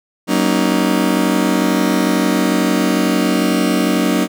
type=chord; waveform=35% pulse; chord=D# minor seventh; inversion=first; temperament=just; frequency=186.68 / 233.3 / 280 / 311.1 Hz; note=F#3 / A#3 / C#4 / D#4; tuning=+16 / +2 / +18 / 0 cents; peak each=-17 dBFS; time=0.27-4.28 s; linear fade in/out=50 ms; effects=none